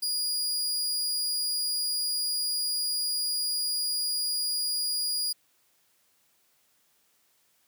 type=tone; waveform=sawtooth; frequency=4872 Hz; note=D#8; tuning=37 cents flat; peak=-24 dBFS; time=0.02-5.33 s; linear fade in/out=10 ms; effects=white hiss -68 dBFS RMS until 7.67 s + high-pass 80 Hz 12 dB/octave